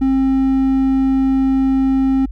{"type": "tone", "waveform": "triangle", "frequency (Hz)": 266.5, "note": "C4", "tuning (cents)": 32, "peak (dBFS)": -10, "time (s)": [0.01, 2.26], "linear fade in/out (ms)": 10, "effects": ["added 50 Hz sine -26 dBFS peak until 2.31 s"]}